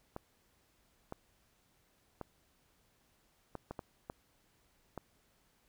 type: clicks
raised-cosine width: 1 ms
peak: -27 dBFS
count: 8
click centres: 0.164 / 1.124 / 2.213 / 3.553 / 3.71 / 3.792 / 4.099 / 4.977 s
effects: pink hiss -72 dBFS RMS until 5.68 s